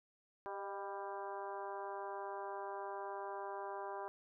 harmonic tone with a mistuned harmonic, 197.7 Hz, G3, 15 cents sharp, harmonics 2 / 3 / 4 / 5 / 6 / 7 / 8, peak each -47 / -49 / -47 / -47 / -53 / -58 / -56 dBFS, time 0.46-4.08 s, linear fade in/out 0 ms, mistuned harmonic 3, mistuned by +48 cents, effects none

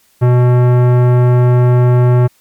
sine tone with tanh clipping, 123.47 Hz, B2, in tune, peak -8 dBFS, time 0.21-2.28 s, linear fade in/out 20 ms, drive 18 dB, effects white hiss -53 dBFS RMS until 2.4 s + MP3 96 kbps

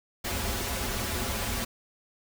pink noise with comb filter, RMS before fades -31 dBFS, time 0.24-1.65 s, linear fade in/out 10 ms, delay 6.5 ms, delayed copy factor -0.85, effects none

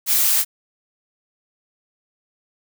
blue noise, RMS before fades -17 dBFS, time 0.06-0.45 s, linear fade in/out 50 ms, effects none

